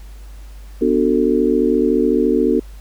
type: chord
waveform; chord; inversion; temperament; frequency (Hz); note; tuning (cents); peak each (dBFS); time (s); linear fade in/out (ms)
sine; B minor seventh; none; just; 246.9 / 296.3 / 370.4 / 444.5; B3 / D4 / F#4 / A4; 0 / +15 / +2 / +18; -18; 0.81-2.6; 10
effects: added 50 Hz sine -33 dBFS peak until 2.8 s + pink hiss -49 dBFS RMS until 2.8 s